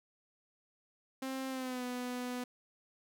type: tone with pitch glide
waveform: sawtooth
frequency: 264.4 to 248.1 Hz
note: C4 to B3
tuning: +18 to +8 cents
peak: -33 dBFS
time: 1.22-2.44 s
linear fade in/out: 5 ms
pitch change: -110 cents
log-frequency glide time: 1.49-1.84 s
effects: none